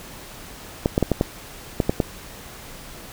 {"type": "clicks", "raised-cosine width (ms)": 2, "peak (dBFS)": -4, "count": 8, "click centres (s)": [0.859, 0.979, 1.027, 1.117, 1.211, 1.802, 1.895, 2.002], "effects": ["pink hiss -40 dBFS RMS until 3.12 s"]}